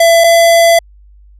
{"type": "tone pair in turn", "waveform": "square", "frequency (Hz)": [670, 672.9], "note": ["E5", "E5"], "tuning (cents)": [28, 35], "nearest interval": "unison", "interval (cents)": 7, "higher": "second", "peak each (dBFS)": -5, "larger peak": "neither", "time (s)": [[0, 0.24], [0.24, 0.79]], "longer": "second", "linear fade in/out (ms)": 5, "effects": ["added 50 Hz sine -38 dBFS peak until 1.39 s", "resampled to 32000 Hz"]}